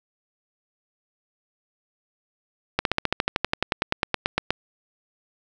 slowing click train, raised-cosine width 0.3 ms, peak -4 dBFS, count 20, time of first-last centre 2.79-4.506 s, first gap 62 ms, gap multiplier 1.04, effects none

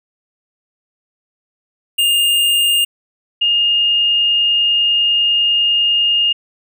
square / sine tone pair in turn, 2822 / 2835 Hz, F7 / F7, +17 / +25 cents, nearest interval unison, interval 8 cents, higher second, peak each -12 / -11 dBFS, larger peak second, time 1.98-2.85 / 3.41-6.33 s, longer second, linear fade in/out 10 ms, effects none

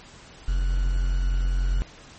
triangle tone with quantisation, 45 Hz, F#1, 47 cents flat, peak -18 dBFS, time 0.48-1.82 s, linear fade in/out 0 ms, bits 7, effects pink hiss -47 dBFS RMS until 2.18 s + MP3 32 kbps

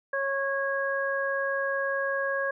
harmonic tone, 549 Hz, C#5, 17 cents flat, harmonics 1 / 2 / 3, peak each -29 / -34 / -29 dBFS, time 0.13-2.51 s, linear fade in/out 5 ms, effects none

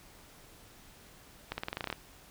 accelerating click train, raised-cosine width 0.3 ms, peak -18 dBFS, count 11, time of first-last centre 1.52-1.927 s, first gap 60 ms, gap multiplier 0.91, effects pink hiss -56 dBFS RMS until 2.3 s

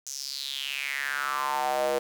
square tone with high-pass filter sweep, 69 Hz, C#2, 7 cents flat, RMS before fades -30 dBFS, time 0.06-1.99 s, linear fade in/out 10 ms, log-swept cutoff 6500 to 500 Hz, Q 5.6, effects 8-bit

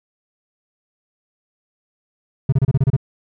triangle tone bursts, 133.8 Hz, C3, 39 cents sharp, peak -9 dBFS, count 8, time 2.49-2.965 s, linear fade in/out 5 ms, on 34 ms, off 29 ms, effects none

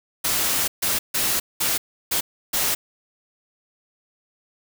white noise bursts at uneven times, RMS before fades -22 dBFS, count 6, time 0.24-0.68 / 0.82-0.99 / 1.14-1.4 / 1.6-1.78 / 2.11-2.21 / 2.53-2.75 s, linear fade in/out 10 ms, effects none

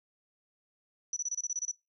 sine tone bursts, 5920 Hz, F#8, in tune, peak -30 dBFS, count 10, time 1.13-1.713 s, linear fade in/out 2 ms, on 34 ms, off 27 ms, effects noise-tail reverb RT60 0.2 s tail -20 dB re dry

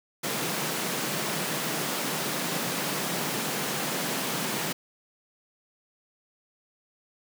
pink high-pass noise, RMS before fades -30 dBFS, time 0.23-4.73 s, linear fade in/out 10 ms, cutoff 140 Hz, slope 48 dB/octave, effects none

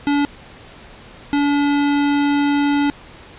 square tone pair in turn, 286.9 / 286.9 Hz, D4 / D4, -40 / -40 cents, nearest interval unison, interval 0 cents, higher neither, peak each -15 dBFS, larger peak neither, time 0.07-0.25 / 1.33-2.9 s, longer second, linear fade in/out 0 ms, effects pink hiss -41 dBFS RMS until 3.38 s + resampled to 8000 Hz

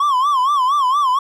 triangle tone with vibrato, 1086 Hz, C#6, 36 cents flat, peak -11 dBFS, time 0-1.19 s, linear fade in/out 5 ms, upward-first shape sine, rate 4.3 Hz, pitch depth 150 cents each way, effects none

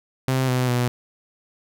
sawtooth tone with pitch steps, 130.81 / 126.72 / 122.76 Hz, C3 / B2 / B2, 0 / +45 / -10 cents, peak -15 dBFS, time 0.28-0.88 s, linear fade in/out 0 ms, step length 200 ms, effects none

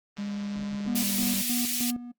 click train, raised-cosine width 0.2 ms, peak -28 dBFS, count 178, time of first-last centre 0.17-1.399 s, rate 144 Hz
triangle tone with pitch glide, 203.4 to 195.9 Hz, G#3 to G3, -36 to -1 cents, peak -28 dBFS, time 0.18-1.42 s, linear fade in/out 10 ms, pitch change -65 cents, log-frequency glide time 0.95-1.23 s
triangle tone with tremolo, 242.3 Hz, B3, 33 cents flat, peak -25 dBFS, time 0.87-2.12 s, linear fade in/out 10 ms, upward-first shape square, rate 3.2 Hz, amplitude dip 70%
white high-pass noise, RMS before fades -29 dBFS, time 0.95-1.91 s, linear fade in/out 10 ms, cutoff 2200 Hz, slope 24 dB/octave
effects noise-tail reverb RT60 0.1 s tail -19 dB re dry + Opus 24 kbps

